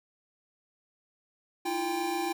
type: tone cluster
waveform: square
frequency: 317.3 / 344.6 / 794 Hz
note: D#4 / F4 / G5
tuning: +34 / -23 / +22 cents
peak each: -38 / -33 / -33 dBFS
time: 1.65-2.33 s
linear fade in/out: 10 ms
effects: none